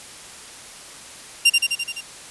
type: tone with echo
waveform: sawtooth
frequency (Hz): 2781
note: F7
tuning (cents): -8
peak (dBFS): -7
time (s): 1.45-1.5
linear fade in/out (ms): 10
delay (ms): 85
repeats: 6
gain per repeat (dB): -3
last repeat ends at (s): 2.01
effects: white hiss -40 dBFS RMS until 2.3 s + resampled to 24000 Hz